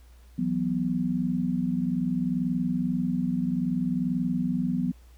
sine chord, E suspended second, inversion none, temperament just, 164.81 / 185.42 / 247.2 Hz, E3 / F#3 / B3, 0 / +4 / +2 cents, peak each -31 / -28 / -27 dBFS, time 0.38-4.92 s, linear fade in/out 10 ms, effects added 60 Hz sine -49 dBFS peak until 5.17 s + pink hiss -62 dBFS RMS until 5.17 s

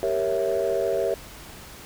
sine chord, G diminished seventh, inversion none, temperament equal, 392 / 466.2 / 554.4 / 659.3 Hz, G4 / Bb4 / Db5 / Fb5, 0 / 0 / 0 / 0 cents, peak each -26 dBFS, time 0.03-1.14 s, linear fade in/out 0 ms, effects tanh soft clip ceiling -15 dBFS + pink hiss -43 dBFS RMS until 1.85 s

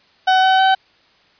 35% pulse tone with pitch steps, 752 / 758.1 / 764.3 Hz, F#5 / F#5 / G5, +28 / +42 / -44 cents, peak -9 dBFS, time 0.27-0.75 s, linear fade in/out 10 ms, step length 160 ms, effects white hiss -54 dBFS RMS until 1.39 s + resampled to 11025 Hz

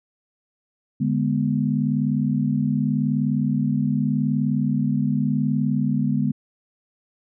sine chord, G# diminished, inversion second, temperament equal, 146.83 / 207.7 / 246.9 Hz, D3 / G#3 / B3, 0 / 0 / 0 cents, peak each -23 dBFS, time 1-6.32 s, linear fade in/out 10 ms, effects none

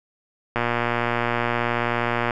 click train, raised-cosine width 0.5 ms, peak -7 dBFS, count 209, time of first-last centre 0.56-2.308 s, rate 119 Hz, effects none

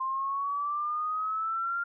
sine exponential sweep, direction up, 1046.5 to 1400 Hz, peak -28 dBFS, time 0-1.84 s, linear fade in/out 10 ms, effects none

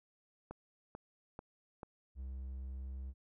click train, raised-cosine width 1 ms, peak -31 dBFS, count 4, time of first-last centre 0.51-1.832 s, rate 2.27 Hz
triangle tone with pitch glide, 65.41 to 65.86 Hz, C2 to C2, 0 to +12 cents, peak -39 dBFS, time 2.15-3.14 s, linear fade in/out 50 ms, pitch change +12 cents, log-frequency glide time 2.63-2.98 s
effects none

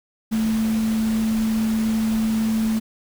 sine tone in noise, 220.9 Hz, A3, 7 cents sharp, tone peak -18 dBFS, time 0.31-2.8 s, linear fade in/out 20 ms, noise pink, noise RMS -34 dBFS, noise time 0.31-2.8 s, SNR +13 dB, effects none

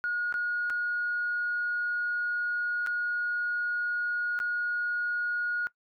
sine tone with dropouts, 1442 Hz, F#6, 45 cents flat, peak -26 dBFS, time 0.04-5.67 s, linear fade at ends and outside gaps 0 ms, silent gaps 0.325-0.341 / 0.699-0.703 / 2.864-2.871 / 4.39-4.401 s, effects noise-tail reverb RT60 0.1 s tail -20 dB re dry + tanh soft clip ceiling -22 dBFS

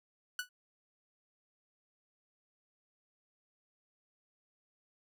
sawtooth tone with exponential decay, 1480 Hz, F#6, in tune, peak -28 dBFS, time 0.39-0.49 s, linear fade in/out 2 ms, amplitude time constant 21 ms, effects none

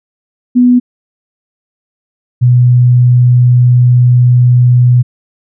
sine tone pair in turn, 246.9 / 123.45 Hz, B3 / B2, 0 / 0 cents, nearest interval octave, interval 1200 cents, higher first, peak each -3 dBFS, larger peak neither, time 0.55-0.8 / 2.41-5.03 s, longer second, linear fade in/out 20 ms, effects none

